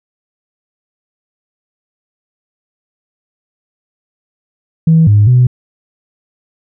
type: tone with pitch steps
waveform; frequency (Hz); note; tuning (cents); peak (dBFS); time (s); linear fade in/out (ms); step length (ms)
sine; 162 / 103.9 / 124.9; E3 / G#2 / B2; -30 / +1 / +20; -3; 4.87-5.47; 5; 200
effects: tanh soft clip ceiling 0 dBFS